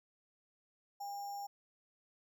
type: tone with sample-and-hold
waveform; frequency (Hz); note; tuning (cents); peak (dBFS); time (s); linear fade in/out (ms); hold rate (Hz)
sine; 806; G5; +48; -40; 1-1.47; 10; 6300
effects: none